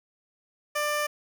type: tone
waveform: 15% pulse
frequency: 594 Hz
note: D5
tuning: 20 cents sharp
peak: -19 dBFS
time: 0.75-1.07 s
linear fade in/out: 10 ms
effects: none